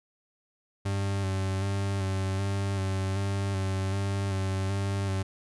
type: tone with vibrato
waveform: 40% pulse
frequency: 97.3 Hz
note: G2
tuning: 12 cents flat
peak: -26 dBFS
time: 0.85-5.23 s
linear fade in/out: 10 ms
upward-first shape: square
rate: 1.3 Hz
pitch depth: 24 cents each way
effects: resampled to 24000 Hz